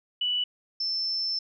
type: tone pair in turn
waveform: sine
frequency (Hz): 2960 / 5311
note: F#7 / E8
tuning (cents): 0 / +12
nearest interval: minor seventh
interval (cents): 1012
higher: second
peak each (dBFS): -24 / -26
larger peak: first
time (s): 0.21-0.44 / 0.8-1.39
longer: second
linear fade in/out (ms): 5
effects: none